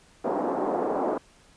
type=band-pass noise; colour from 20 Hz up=pink; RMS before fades=-27 dBFS; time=0.24-1.18 s; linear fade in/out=5 ms; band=270 to 940 Hz; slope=24 dB/octave; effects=pink hiss -57 dBFS RMS until 1.56 s + resampled to 22050 Hz